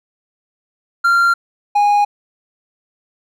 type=tone pair in turn; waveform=triangle; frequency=1384 / 822.9 Hz; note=F6 / G#5; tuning=-16 / -16 cents; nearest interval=major sixth; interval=900 cents; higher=first; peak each=-8 dBFS; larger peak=neither; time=1.04-1.34 / 1.75-2.05 s; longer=neither; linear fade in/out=10 ms; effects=none